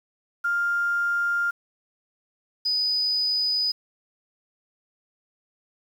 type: tone pair in turn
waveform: sine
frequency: 1400 / 4976 Hz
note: F6 / D#8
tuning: +4 / -1 cents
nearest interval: octave + minor seventh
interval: 2195 cents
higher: second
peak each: -21 dBFS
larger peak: neither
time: 0.44-1.51 / 2.65-3.72 s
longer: neither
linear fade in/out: 10 ms
effects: 8-bit